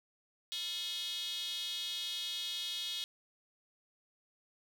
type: tone with high-pass filter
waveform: square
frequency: 195.3 Hz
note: G3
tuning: 6 cents flat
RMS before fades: -39 dBFS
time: 0.52-3.04 s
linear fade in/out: 0 ms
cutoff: 3500 Hz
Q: 8.7
effects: none

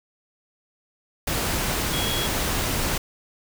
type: tone in noise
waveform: sine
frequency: 3322 Hz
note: G#7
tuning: in tune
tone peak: -28 dBFS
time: 1.93-2.27 s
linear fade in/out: 5 ms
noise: pink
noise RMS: -25 dBFS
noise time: 1.27-2.98 s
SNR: -6 dB
effects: none

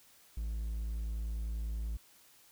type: tone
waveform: triangle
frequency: 55.2 Hz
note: A1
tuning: 6 cents sharp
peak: -32 dBFS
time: 0.37-1.97 s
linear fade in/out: 5 ms
effects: white hiss -62 dBFS RMS until 2.51 s

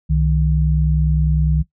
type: tone pair together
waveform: sine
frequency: 65.21 / 155.1 Hz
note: C2 / D#3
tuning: -5 / -5 cents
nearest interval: octave + minor third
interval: 1500 cents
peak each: -16 dBFS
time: 0.09-1.63 s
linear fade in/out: 20 ms
effects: noise-tail reverb RT60 0.1 s tail -17 dB re dry

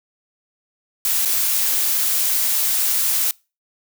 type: noise with dropouts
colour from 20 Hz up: blue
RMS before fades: -19 dBFS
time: 1.05-3.31 s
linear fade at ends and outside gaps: 1 ms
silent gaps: 1.251-1.256 s
effects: noise-tail reverb RT60 0.3 s tail -25 dB re dry

